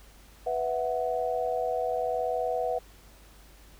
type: chord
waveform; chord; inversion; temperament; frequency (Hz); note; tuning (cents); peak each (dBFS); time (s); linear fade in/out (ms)
sine; B suspended fourth; none; equal; 493.9 / 659.3 / 740; B4 / E5 / F#5; 0 / 0 / 0; -30 / -31 / -31; 0.46-2.79; 10
effects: added 50 Hz sine -53 dBFS peak until 3.79 s + pink hiss -56 dBFS RMS until 3.79 s